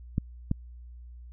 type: clicks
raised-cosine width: 5 ms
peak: -13 dBFS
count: 2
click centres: 0.181 / 0.514 s
effects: added 60 Hz sine -43 dBFS peak until 1.32 s